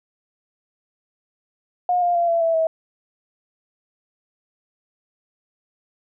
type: tone with pitch steps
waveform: sine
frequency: 717 / 702.2 / 687.8 / 673.6 / 659.8 / 646.2 Hz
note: F5 / F5 / F5 / E5 / E5 / E5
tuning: +45 / +9 / -27 / +37 / +1 / -35 cents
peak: -16 dBFS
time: 1.89-2.67 s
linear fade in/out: 2 ms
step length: 130 ms
effects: none